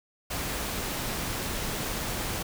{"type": "noise", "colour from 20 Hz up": "pink", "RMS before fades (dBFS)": -32, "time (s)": [0.3, 2.43], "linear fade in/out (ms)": 10, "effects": []}